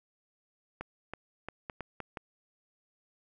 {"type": "clicks", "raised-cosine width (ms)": 0.5, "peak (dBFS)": -23, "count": 7, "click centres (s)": [0.81, 1.136, 1.486, 1.698, 1.807, 2.003, 2.172], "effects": []}